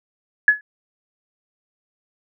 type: tone with exponential decay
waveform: sine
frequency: 1698 Hz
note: G#6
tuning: 38 cents sharp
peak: -5 dBFS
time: 0.48-0.61 s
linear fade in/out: 2 ms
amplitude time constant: 28 ms
effects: none